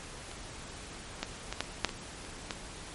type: clicks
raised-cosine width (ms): 0.2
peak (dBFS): -26 / -30 / -14 / -17 / -12 / -28 / -7 / -20 / -29 / -16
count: 10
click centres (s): 0.315 / 0.945 / 1.23 / 1.526 / 1.606 / 1.642 / 1.847 / 1.892 / 2.25 / 2.508
effects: pink hiss -45 dBFS RMS until 2.94 s + MP3 48 kbps